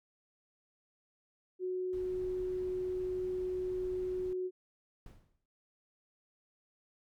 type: tone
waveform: sine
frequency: 367.8 Hz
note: F#4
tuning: 10 cents flat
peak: -33 dBFS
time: 1.59-4.51 s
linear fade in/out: 50 ms
type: noise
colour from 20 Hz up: brown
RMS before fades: -50 dBFS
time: 1.93-4.33 s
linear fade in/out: 0 ms
type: noise with exponential decay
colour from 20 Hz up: brown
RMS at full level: -48 dBFS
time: 5.06-5.46 s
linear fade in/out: 2 ms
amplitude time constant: 85 ms
effects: none